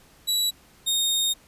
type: tone pair in turn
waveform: sawtooth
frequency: 3919 / 3699 Hz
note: B7 / A#7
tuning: -14 / -14 cents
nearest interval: minor second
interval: 100 cents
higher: first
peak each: -18 dBFS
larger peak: neither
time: 0.27-0.51 / 0.86-1.34 s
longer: second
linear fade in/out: 20 ms
effects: pink hiss -55 dBFS RMS until 1.47 s + resampled to 32000 Hz